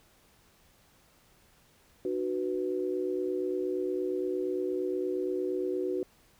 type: chord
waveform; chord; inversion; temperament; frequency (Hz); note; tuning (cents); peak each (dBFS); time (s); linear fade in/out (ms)
sine; B minor; first; equal with one note detuned; 301.4 / 370 / 493.9; D4 / F#4 / B4; +45 / 0 / 0; -36 / -30 / -36; 2.05-6.03; 2
effects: pink hiss -63 dBFS RMS until 6.39 s